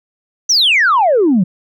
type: exponential sweep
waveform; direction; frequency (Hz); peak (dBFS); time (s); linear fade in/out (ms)
sine; down; 6200 to 169.6; -7; 0.49-1.44; 10
effects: tanh soft clip ceiling -5 dBFS